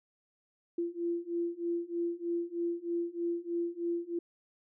sine beating tone pair, 340.7 / 343.9 Hz, F4 / F4, -43 / -27 cents, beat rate 3.2 Hz, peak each -35 / -34 dBFS, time 0.78-4.19 s, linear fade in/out 5 ms, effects none

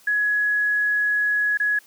sine tone with dropouts, 1680 Hz, G#6, 19 cents sharp, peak -18 dBFS, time 0.07-1.79 s, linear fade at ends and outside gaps 5 ms, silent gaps 1.574-1.599 s, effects white hiss -53 dBFS RMS until 1.86 s + high-pass 150 Hz 12 dB/octave

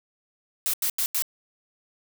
blue noise bursts, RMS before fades -25 dBFS, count 4, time 0.66-1.222 s, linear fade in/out 0 ms, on 76 ms, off 86 ms, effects none

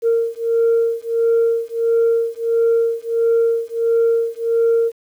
sine beating tone pair, 460.1 / 461.6 Hz, A#4 / A#4, -23 / -17 cents, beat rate 1.5 Hz, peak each -16 dBFS, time 0.02-4.92 s, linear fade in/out 50 ms, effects tanh soft clip ceiling -9 dBFS + 8-bit

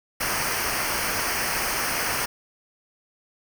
pink noise with comb filter, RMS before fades -26 dBFS, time 0.2-2.26 s, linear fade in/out 10 ms, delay 0.27 ms, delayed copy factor -0.75, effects none

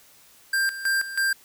square tone with tremolo, 1586 Hz, G6, 20 cents sharp, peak -21 dBFS, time 0.53-1.33 s, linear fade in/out 5 ms, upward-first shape square, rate 3.1 Hz, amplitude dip 75%, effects white hiss -54 dBFS RMS until 1.44 s

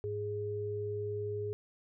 sine tone pair together, 103.83 / 415.3 Hz, G#2 / G#4, 0 / 0 cents, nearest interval 2 octaves, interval 2400 cents, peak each -39 / -35 dBFS, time 0.04-1.53 s, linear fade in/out 0 ms, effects none

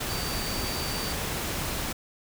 sine tone in noise, 4619 Hz, D8, 30 cents flat, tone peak -36 dBFS, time 0.09-1.13 s, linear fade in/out 10 ms, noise pink, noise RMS -31 dBFS, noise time 0-1.93 s, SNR -8 dB, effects none

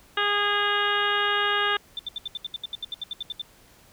harmonic tone, 410.2 Hz, G#4, 21 cents flat, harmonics 1 / 2 / 3 / 4 / 5 / 6 / 7 / 8 / 9, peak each -31 / -32 / -27 / -26 / -34 / -40 / -29 / -33 / -35 dBFS, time 0.17-1.77 s, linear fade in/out 5 ms
sine tone bursts, 3556 Hz, A7, 18 cents sharp, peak -28 dBFS, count 16, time 1.97-3.417 s, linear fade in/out 2 ms, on 22 ms, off 73 ms
effects pink hiss -55 dBFS RMS until 3.92 s

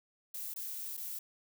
violet noise with dropouts, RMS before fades -41 dBFS, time 0.34-1.19 s, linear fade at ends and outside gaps 5 ms, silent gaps 0.539-0.56 / 0.969-0.974 s, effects none

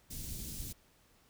pink band-stop noise, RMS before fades -42 dBFS, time 0.1-0.73 s, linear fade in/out 10 ms, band 190 to 5700 Hz, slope 12 dB/octave, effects pink hiss -67 dBFS RMS until 1.29 s

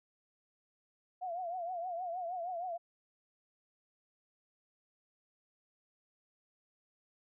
sine tone with vibrato, 707 Hz, F5, 21 cents sharp, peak -36 dBFS, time 1.21-2.78 s, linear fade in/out 20 ms, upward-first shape triangle, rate 6.4 Hz, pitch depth 120 cents each way, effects none

